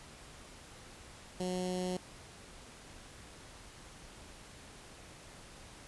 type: tone with notch filter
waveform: 15% pulse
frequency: 182.3 Hz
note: F#3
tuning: 25 cents flat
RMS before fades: -36 dBFS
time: 1.4-1.97 s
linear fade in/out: 2 ms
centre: 1500 Hz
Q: 0.62
effects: pink hiss -53 dBFS RMS until 5.87 s + resampled to 24000 Hz